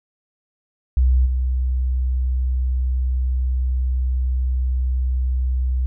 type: tone with level steps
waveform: sine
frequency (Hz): 63.5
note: B1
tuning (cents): +49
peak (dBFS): -12 / -17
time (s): 0.97-5.86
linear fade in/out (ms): 0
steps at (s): 1.25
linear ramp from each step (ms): 20
effects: none